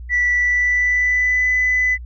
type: tone with pitch glide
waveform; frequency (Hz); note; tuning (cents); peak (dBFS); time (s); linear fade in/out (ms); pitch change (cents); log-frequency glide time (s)
sine; 1962 to 2003; B6 to B6; -12 to +24; -13; 0.09-1.98; 50; +36; 0.33-1.49
effects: tanh soft clip ceiling -10 dBFS + added 60 Hz sine -30 dBFS peak until 2.05 s